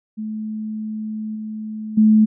sine tone with level steps, 216.2 Hz, A3, 30 cents flat, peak -24 / -26 / -9 dBFS, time 0.17-2.26 s, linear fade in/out 20 ms, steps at 1.35 / 1.97 s, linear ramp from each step 10 ms, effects none

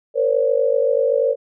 sine tone cluster, 465.1 / 518 / 566 Hz, A#4 / C5 / C#5, -4 / -17 / +36 cents, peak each -19 dBFS, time 0.14-1.36 s, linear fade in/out 50 ms, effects none

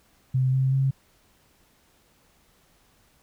sine tone with pitch steps, 129.9 / 132.25 / 134.64 Hz, C3 / C3 / C3, -12 / +19 / +50 cents, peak -19 dBFS, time 0.34-0.91 s, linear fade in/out 10 ms, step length 190 ms, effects pink hiss -62 dBFS RMS until 3.22 s

